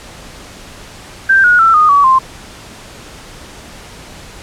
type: tone with pitch steps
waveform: sine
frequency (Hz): 1571 / 1449 / 1336.4 / 1232.6 / 1136.8 / 1048.5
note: G6 / F#6 / E6 / D#6 / C#6 / C6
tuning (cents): +3 / -37 / +23 / -17 / +43 / +3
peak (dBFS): -5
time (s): 1.29-2.19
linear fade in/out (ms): 10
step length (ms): 150
effects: pink hiss -34 dBFS RMS until 4.42 s + low-pass 9000 Hz 12 dB/octave